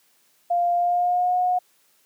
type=tone with pitch glide; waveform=sine; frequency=698.5 to 725.2 Hz; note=F5 to F#5; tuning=0 to -35 cents; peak=-18 dBFS; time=0.5-1.59 s; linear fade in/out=10 ms; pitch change=+65 cents; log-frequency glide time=0.74-1.37 s; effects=white hiss -62 dBFS RMS until 2.05 s + high-pass 150 Hz 12 dB/octave